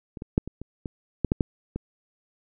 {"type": "clicks", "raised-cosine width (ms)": 3, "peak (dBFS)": [-24, -21, -6, -22, -23, -19, -9, -7, -8, -17], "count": 10, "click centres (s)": [0.172, 0.221, 0.379, 0.476, 0.616, 0.858, 1.247, 1.319, 1.408, 1.76], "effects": []}